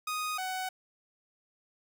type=tone pair in turn; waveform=sawtooth; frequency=1244.5 / 747.7 Hz; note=D#6 / F#5; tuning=0 / +18 cents; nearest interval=major sixth; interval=882 cents; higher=first; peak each=-28 / -29 dBFS; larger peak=first; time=0.07-0.38 / 0.38-0.69 s; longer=neither; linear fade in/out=5 ms; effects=none